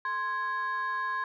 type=tone pair together; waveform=sine; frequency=1046.5 / 1659.7 Hz; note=C6 / G#6; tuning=0 / -2 cents; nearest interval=minor sixth; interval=798 cents; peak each=-29 / -31 dBFS; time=0.05-1.24 s; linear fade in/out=2 ms; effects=tanh soft clip ceiling -25 dBFS